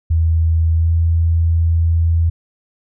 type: tone with pitch glide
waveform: sine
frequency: 81.5 to 82.88 Hz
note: E2 to E2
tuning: -19 to +10 cents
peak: -11 dBFS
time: 0.1-2.3 s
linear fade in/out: 10 ms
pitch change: +29 cents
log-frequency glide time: 0.75-0.91 s
effects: none